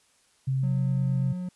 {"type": "tone", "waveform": "sine", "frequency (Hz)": 132.7, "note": "C3", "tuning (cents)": 25, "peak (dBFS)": -23, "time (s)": [0.47, 1.33], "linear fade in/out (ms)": 10}
{"type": "tone with pitch glide", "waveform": "triangle", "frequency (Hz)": [182.8, 181.01], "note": ["F#3", "F#3"], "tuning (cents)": [-21, -38], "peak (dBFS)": -28, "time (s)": [0.63, 1.49], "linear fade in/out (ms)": 5, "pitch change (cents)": -17, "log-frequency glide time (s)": [0.77, 1.14]}
{"effects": ["white hiss -64 dBFS RMS until 1.55 s", "resampled to 24000 Hz"]}